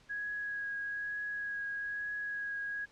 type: tone with vibrato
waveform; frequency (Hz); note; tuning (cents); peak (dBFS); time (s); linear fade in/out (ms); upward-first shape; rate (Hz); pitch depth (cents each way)
sine; 1658; G#6; -3; -35; 0.09-2.86; 20; triangle; 1.1; 16
effects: pink hiss -63 dBFS RMS until 2.91 s + low-pass 6000 Hz 12 dB/octave